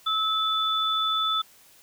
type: tone pair together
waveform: sine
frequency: 1300 / 3487 Hz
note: E6 / A7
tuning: -24 / -16 cents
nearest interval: octave + perfect fourth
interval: 1708 cents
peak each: -25 dBFS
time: 0.06-1.42 s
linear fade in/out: 10 ms
effects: white hiss -55 dBFS RMS until 1.82 s